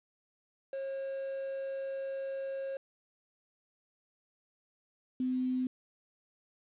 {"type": "tone pair in turn", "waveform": ["triangle", "sine"], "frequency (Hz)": [541, 255.3], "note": ["C#5", "C4"], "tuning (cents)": [-42, -42], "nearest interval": "octave + minor second", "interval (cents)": 1300, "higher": "first", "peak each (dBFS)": [-33, -29], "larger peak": "second", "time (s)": [[0.73, 2.77], [5.2, 5.67]], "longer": "first", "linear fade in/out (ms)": 2, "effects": ["resampled to 8000 Hz", "10-bit"]}